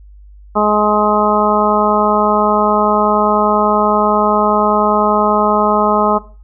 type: harmonic tone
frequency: 210.3 Hz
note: G#3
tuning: 22 cents sharp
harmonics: 1 / 2 / 3 / 4 / 5 / 6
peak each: -17 / -17 / -17 / -17 / -17 / -17 dBFS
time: 0.55-6.19 s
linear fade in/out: 20 ms
effects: noise-tail reverb RT60 0.4 s tail -18 dB re dry + added 50 Hz sine -36 dBFS peak until 6.43 s